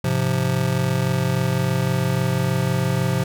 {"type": "chord", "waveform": "square", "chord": "F minor", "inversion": "first", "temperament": "just", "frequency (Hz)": [104.77, 130.96, 174.61], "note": ["Ab2", "C3", "F3"], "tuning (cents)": [16, 2, 0], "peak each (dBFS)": [-27, -22, -24], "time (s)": [0.04, 3.24], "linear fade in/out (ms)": 5, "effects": []}